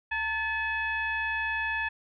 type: tone with frequency modulation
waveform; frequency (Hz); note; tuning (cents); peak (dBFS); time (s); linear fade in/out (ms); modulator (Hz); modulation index
sine; 1732; A6; -28; -27; 0.11-1.89; 10; 832; 0.97
effects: none